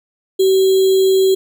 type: tone with sample-and-hold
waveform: sine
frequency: 381.6 Hz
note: G4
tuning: 47 cents flat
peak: -9 dBFS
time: 0.39-1.35 s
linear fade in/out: 10 ms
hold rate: 3675 Hz
effects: none